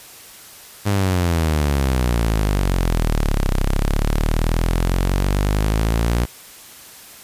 sawtooth exponential two-way sweep, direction down then up, 103.83 to 32.24 to 60.1 Hz, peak -12 dBFS, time 0.85-6.26 s, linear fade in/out 20 ms, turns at 3.52 s, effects white hiss -41 dBFS RMS until 7.23 s + resampled to 32000 Hz

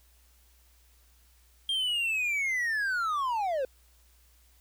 triangle linear sweep, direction down, 3222 to 497.4 Hz, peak -25 dBFS, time 1.69-3.65 s, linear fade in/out 2 ms, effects added 60 Hz sine -60 dBFS peak until 4.6 s + white hiss -65 dBFS RMS until 4.6 s

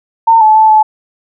sine tone with pitch steps, 908 / 865 / 874 / 864 Hz, A#5 / A5 / A5 / A5, -46 / -30 / -12 / -32 cents, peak -3 dBFS, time 0.27-0.83 s, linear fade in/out 10 ms, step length 140 ms, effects none

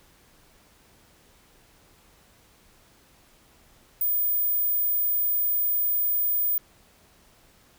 sine tone, 15030 Hz, A#9, 13 cents sharp, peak -21 dBFS, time 4.01-6.58 s, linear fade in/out 2 ms, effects pink hiss -58 dBFS RMS until 7.78 s

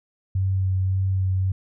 sine tone with vibrato, 94.7 Hz, F#2, 41 cents sharp, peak -19 dBFS, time 0.35-1.52 s, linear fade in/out 5 ms, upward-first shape sine, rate 1.8 Hz, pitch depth 15 cents each way, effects none

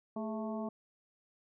harmonic tone with a mistuned harmonic, 220 Hz, A3, in tune, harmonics 1 / 2 / 3 / 4 / 5, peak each -37 / -44 / -42 / -47 / -49 dBFS, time 0.16-0.69 s, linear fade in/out 5 ms, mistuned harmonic 2, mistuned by -87 cents, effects none

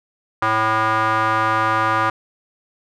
square tone with band-pass filter, 110 Hz, A2, in tune, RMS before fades -18 dBFS, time 0.42-2.1 s, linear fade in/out 5 ms, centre 1200 Hz, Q 3.2, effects none

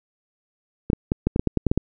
clicks, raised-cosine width 3 ms, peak -6 dBFS, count 11, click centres 0.901 / 0.932 / 1.119 / 1.27 / 1.361 / 1.395 / 1.473 / 1.573 / 1.667 / 1.715 / 1.776 s, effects none

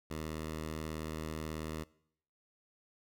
10% pulse tone, 78.4 Hz, D#2, 14 cents sharp, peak -30 dBFS, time 0.1-1.84 s, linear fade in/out 10 ms, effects noise-tail reverb RT60 0.7 s tail -22 dB re dry

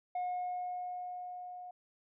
sine tone with level ramp, 722 Hz, F#5, 43 cents flat, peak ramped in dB -30 to -44 dBFS, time 0.15-1.71 s, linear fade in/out 5 ms, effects tanh soft clip ceiling -32 dBFS

